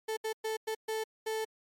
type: tone bursts at uneven times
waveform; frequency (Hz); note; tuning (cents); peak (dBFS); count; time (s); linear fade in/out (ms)
35% pulse; 439.5; A4; -2; -30; 6; 0.08-0.17 / 0.24-0.33 / 0.44-0.57 / 0.67-0.75 / 0.88-1.04 / 1.26-1.45; 10
effects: MP3 64 kbps